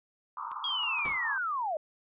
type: band-pass noise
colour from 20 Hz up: pink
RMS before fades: -38 dBFS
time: 0.37-1.38 s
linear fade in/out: 2 ms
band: 900 to 1300 Hz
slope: 96 dB/octave
type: clicks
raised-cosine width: 0.2 ms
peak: -33 dBFS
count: 4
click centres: 0.516 / 0.693 / 0.832 / 0.989 s
type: linear sweep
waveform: sine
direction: down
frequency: 3322 to 587 Hz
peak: -29 dBFS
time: 0.64-1.77 s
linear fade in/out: 2 ms
type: noise with exponential decay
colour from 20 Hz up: pink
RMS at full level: -37 dBFS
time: 1.05-1.27 s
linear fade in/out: 2 ms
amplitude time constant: 47 ms
effects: resampled to 8000 Hz